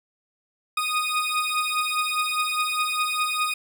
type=beating tone pair; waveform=20% pulse; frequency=1239 / 1243.9 Hz; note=D#6 / D#6; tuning=-8 / -1 cents; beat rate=4.9 Hz; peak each=-21 dBFS; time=0.77-3.54 s; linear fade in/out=5 ms; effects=none